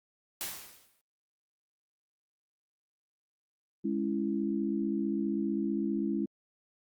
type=noise with exponential decay; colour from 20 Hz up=white; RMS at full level=-34 dBFS; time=0.41-1.01 s; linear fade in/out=0 ms; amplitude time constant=130 ms
type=chord; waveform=sine; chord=C# minor; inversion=second; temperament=just; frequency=207.9 / 277.2 / 332.6 Hz; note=G#3 / C#4 / E4; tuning=+2 / 0 / +16 cents; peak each=-32 / -34 / -33 dBFS; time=3.84-6.26 s; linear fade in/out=10 ms
effects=Opus 48 kbps